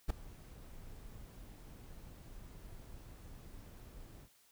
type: noise with ADSR envelope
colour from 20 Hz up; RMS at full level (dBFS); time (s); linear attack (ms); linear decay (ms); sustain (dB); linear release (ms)
brown; -30; 0.08-4.29; 22; 6; -22; 68
effects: white hiss -68 dBFS RMS until 4.51 s